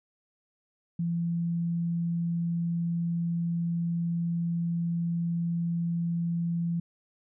sine tone, 169.6 Hz, E3, 50 cents sharp, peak -26 dBFS, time 0.99-6.8 s, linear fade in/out 5 ms, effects none

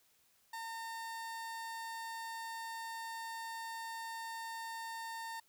30% pulse tone, 910 Hz, A#5, 42 cents flat, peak -39 dBFS, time 0.53-5.4 s, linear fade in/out 5 ms, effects white hiss -71 dBFS RMS until 5.48 s

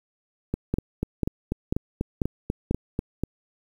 two click trains, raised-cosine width 3 ms, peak -12 / -10 dBFS, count 12 / 5, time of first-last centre 0.54-3.236 / 0.74-2.71 s, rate 4.08 / 2.03 Hz, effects 8-bit

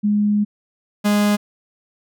sine / 45% pulse tone pair in turn, 207.7 / 206.9 Hz, G#3 / G#3, 0 / -6 cents, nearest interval unison, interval 6 cents, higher first, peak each -14 dBFS, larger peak neither, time 0.03-0.45 / 1.04-1.37 s, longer first, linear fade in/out 20 ms, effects none

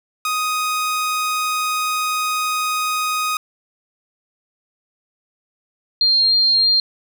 sawtooth / sine tone pair in turn, 1249 / 4201 Hz, D#6 / C8, +6 / +6 cents, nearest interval octave + major sixth, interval 2100 cents, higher second, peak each -15 / -12 dBFS, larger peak second, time 0.25-3.37 / 6.01-6.8 s, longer first, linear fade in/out 2 ms, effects none

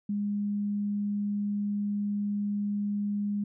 sine tone, 204.8 Hz, G#3, 24 cents flat, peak -27 dBFS, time 0.09-3.44 s, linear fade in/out 5 ms, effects none

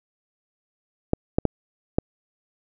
clicks, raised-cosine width 2 ms, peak -5 dBFS, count 4, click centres 1.134 / 1.385 / 1.453 / 1.985 s, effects none

